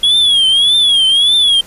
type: tone with vibrato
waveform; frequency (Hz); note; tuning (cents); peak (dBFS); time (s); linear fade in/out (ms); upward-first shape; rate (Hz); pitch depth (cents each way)
triangle; 3322; G#7; 0; -6; 0.03-1.61; 5; triangle; 1.7; 140
effects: pink hiss -38 dBFS RMS until 1.66 s + resampled to 32000 Hz